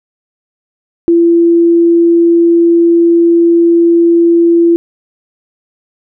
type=tone; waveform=sine; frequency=338.7 Hz; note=E4; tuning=47 cents sharp; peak=-4 dBFS; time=1.08-4.76 s; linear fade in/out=0 ms; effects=none